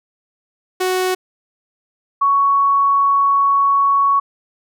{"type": "tone pair in turn", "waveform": ["sawtooth", "sine"], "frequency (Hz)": [370, 1114.8], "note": ["F#4", "C#6"], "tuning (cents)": [0, 9], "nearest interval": "octave + perfect fifth", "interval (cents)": 1909, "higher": "second", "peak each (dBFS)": [-12, -11], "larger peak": "second", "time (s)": [[0.8, 1.15], [2.21, 4.2]], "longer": "second", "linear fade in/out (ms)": 10, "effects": []}